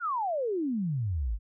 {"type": "exponential sweep", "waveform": "sine", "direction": "down", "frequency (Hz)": [1480, 46.54], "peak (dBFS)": -27, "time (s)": [0, 1.39], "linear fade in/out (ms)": 50, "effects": []}